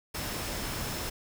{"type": "tone in noise", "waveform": "sine", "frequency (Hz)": 5274, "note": "E8", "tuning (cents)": 0, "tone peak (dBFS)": -46, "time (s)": [0.14, 1.1], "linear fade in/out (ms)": 10, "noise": "pink", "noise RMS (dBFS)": -35, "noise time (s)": [0.14, 1.1], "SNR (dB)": -14, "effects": []}